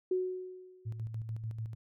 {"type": "tone with exponential decay", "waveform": "sine", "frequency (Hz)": 368.9, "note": "F#4", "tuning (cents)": -5, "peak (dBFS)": -26, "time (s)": [0.11, 1.03], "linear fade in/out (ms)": 5, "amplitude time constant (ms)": 200}
{"type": "tone with tremolo", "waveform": "sine", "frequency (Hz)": 111.4, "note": "A2", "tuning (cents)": 22, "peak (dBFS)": -34, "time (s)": [0.85, 1.75], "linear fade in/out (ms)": 20, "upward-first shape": "square", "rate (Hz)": 6.8, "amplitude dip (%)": 50}
{"effects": []}